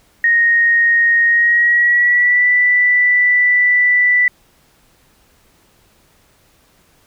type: tone with pitch glide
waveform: sine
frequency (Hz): 1864.7 to 1975.6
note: A#6 to B6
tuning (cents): 0 to 0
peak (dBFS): -9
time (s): 0.24-4.28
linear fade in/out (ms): 2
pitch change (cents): +100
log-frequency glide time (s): 1.26-2.48
effects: pink hiss -54 dBFS RMS until 7.06 s